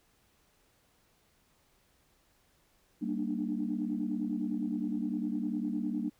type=chord; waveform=sine; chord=Eb major seventh; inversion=first; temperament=equal with one note detuned; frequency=196 / 233.1 / 293.7 / 303.5 Hz; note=G3 / Bb3 / D4 / Eb4; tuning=0 / 0 / 0 / -43 cents; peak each=-36 / -34 / -36 / -38 dBFS; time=3.01-6.1 s; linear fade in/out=20 ms; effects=tanh soft clip ceiling -21 dBFS + pink hiss -69 dBFS RMS until 6.19 s